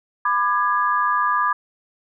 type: chord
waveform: sine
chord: G# diminished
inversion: first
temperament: just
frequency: 996.7 / 1196.1 / 1661.2 Hz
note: B5 / D6 / G#6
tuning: +16 / +31 / 0 cents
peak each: -22 / -19 / -24 dBFS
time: 0.25-1.53 s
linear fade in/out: 5 ms
effects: none